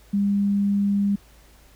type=tone; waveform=sine; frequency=201.1 Hz; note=G3; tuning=44 cents sharp; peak=-18 dBFS; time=0.13-1.16 s; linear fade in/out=10 ms; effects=added 53 Hz sine -51 dBFS peak until 1.75 s + pink hiss -55 dBFS RMS until 1.75 s